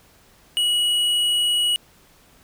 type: tone with hard clipping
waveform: sine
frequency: 2917 Hz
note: F#7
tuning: 25 cents flat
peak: -19 dBFS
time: 0.57-1.76 s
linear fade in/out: 0 ms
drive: 8 dB
effects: pink hiss -54 dBFS RMS until 2.43 s